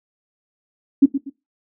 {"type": "tone with echo", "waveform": "sine", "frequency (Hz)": 277.2, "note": "C#4", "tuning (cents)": 0, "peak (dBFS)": -5, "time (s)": [1.02, 1.06], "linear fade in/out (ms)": 10, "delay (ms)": 120, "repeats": 2, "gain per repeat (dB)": -11, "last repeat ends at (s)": 1.3, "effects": ["noise-tail reverb RT60 0.2 s tail -17 dB re dry"]}